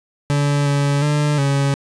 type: tone with pitch steps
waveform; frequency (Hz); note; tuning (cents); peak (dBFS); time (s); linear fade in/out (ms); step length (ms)
40% pulse; 143.9 / 142.3 / 148.2 / 139.5; D3 / C#3 / D3 / C#3; -35 / +46 / +16 / +11; -14; 0.3-1.74; 0; 360
effects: resampled to 22050 Hz + 9-bit